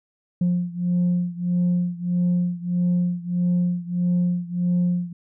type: beating tone pair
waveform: sine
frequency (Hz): 176.3 / 177.9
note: F3 / F3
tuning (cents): +17 / +32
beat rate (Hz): 1.6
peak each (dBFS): -20 / -22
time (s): 0.41-5.13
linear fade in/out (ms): 5
effects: tanh soft clip ceiling -15 dBFS